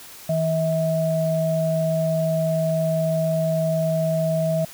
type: tone pair together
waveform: sine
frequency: 161 / 645 Hz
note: E3 / E5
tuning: -41 / -38 cents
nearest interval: 2 octaves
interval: 2403 cents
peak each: -22 / -21 dBFS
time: 0.29-4.65 s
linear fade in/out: 5 ms
effects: white hiss -42 dBFS RMS until 4.73 s